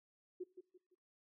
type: tone with echo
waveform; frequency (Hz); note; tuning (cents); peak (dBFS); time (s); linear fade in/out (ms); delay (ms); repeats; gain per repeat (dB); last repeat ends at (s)
sine; 364.3; F#4; -27; -40; 0.4-0.44; 10; 170; 3; -9; 0.95
effects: noise-tail reverb RT60 0.4 s tail -21 dB re dry